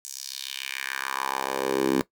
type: tone with high-pass filter sweep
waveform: 10% pulse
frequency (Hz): 66.9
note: C2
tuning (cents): +39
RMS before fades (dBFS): -29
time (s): 0.05-2.01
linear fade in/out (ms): 0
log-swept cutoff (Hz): 7000 to 270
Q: 2.4
effects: noise-tail reverb RT60 0.1 s tail -17 dB re dry